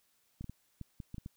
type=clicks; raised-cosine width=5 ms; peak=-30 dBFS; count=8; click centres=0.41 / 0.443 / 0.496 / 0.813 / 1.002 / 1.144 / 1.182 / 1.261 s; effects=white hiss -73 dBFS RMS until 1.36 s